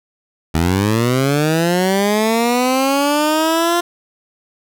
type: linear sweep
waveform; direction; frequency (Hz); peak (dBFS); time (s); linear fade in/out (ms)
15% pulse; up; 77.78 to 349.2; -7; 0.54-3.81; 10
effects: none